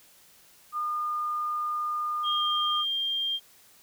sine tone, 1215 Hz, D#6, 42 cents flat, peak -27 dBFS, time 0.72-2.85 s, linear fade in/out 50 ms
sine tone with pitch glide, 3221 to 3195 Hz, G7 to G7, +46 to +32 cents, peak -26 dBFS, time 2.23-3.4 s, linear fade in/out 50 ms, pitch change -14 cents, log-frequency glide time 2.37-2.42 s
effects white hiss -57 dBFS RMS until 3.82 s

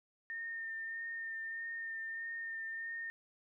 sine tone with vibrato, 1819 Hz, A#6, 43 cents flat, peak -39 dBFS, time 0.3-3.1 s, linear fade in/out 0 ms, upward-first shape sine, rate 1.6 Hz, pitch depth 16 cents each way, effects none

